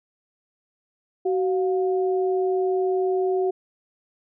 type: tone pair together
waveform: sine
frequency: 376.1 / 710 Hz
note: F#4 / F5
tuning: +28 / +28 cents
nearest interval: major seventh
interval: 1100 cents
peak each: -20 / -29 dBFS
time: 1.25-3.51 s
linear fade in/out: 10 ms
effects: none